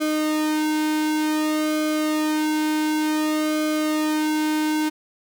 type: tone with flanger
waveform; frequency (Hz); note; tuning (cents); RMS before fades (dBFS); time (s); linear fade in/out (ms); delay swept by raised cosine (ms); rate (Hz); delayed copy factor
sawtooth; 307.5; D#4; -20; -22; 0-4.9; 20; 1.1 to 1.72; 0.55; -0.8
effects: none